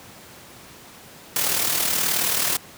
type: noise with amplitude modulation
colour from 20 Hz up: white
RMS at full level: -20 dBFS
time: 1.36-2.57 s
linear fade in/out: 2 ms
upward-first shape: sine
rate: 38.7 Hz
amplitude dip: 50%
effects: pink hiss -44 dBFS RMS until 2.77 s + high-pass 100 Hz 12 dB/octave